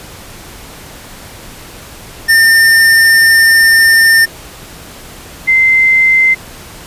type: tone pair in turn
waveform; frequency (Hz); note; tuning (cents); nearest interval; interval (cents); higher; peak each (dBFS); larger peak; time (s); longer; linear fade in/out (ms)
square / sine; 1806 / 2076; A6 / C7; +45 / -14; major second; 241; second; -5; neither; 2.28-4.26 / 5.47-6.35; first; 20
effects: pink hiss -32 dBFS RMS until 6.86 s + resampled to 32000 Hz